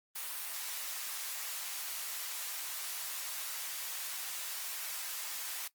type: high-pass noise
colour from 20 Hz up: white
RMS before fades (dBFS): -40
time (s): 0.15-5.68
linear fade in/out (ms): 10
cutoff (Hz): 850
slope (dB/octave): 12
effects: noise-tail reverb RT60 0.1 s tail -17 dB re dry + Opus 32 kbps